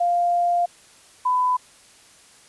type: tone pair in turn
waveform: sine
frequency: 698.5 / 1001 Hz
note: F5 / B5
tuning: 0 / +23 cents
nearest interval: tritone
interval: 623 cents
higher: second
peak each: -17 dBFS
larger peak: neither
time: 0-0.66 / 1.25-1.57 s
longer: first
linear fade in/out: 10 ms
effects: white hiss -51 dBFS RMS until 2.48 s + resampled to 24000 Hz